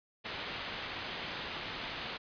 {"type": "low-pass noise", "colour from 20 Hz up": "white", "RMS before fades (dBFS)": -41, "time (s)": [0.24, 2.18], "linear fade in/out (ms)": 20, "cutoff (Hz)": 3800, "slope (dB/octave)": 24, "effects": ["resampled to 11025 Hz"]}